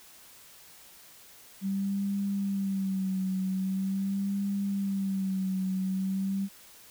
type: tone with vibrato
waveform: sine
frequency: 193.7 Hz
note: G3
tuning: 20 cents flat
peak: -27 dBFS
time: 1.61-6.49 s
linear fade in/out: 50 ms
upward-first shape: sine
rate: 0.43 Hz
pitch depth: 49 cents each way
effects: white hiss -53 dBFS RMS until 6.9 s